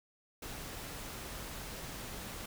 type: noise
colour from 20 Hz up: pink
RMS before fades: -44 dBFS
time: 0.42-2.46 s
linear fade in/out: 5 ms
effects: none